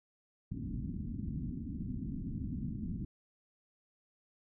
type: low-pass noise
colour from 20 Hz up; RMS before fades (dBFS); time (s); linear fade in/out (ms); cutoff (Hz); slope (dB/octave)
white; -39; 0.51-3.05; 5; 270; 48
effects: none